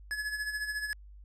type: tone with tremolo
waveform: square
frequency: 1702 Hz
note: G#6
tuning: 42 cents sharp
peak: -31 dBFS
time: 0.11-0.93 s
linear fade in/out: 0 ms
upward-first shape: sine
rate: 14 Hz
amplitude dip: 60%
effects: added 50 Hz sine -48 dBFS peak until 1.24 s + low-pass 11000 Hz 12 dB/octave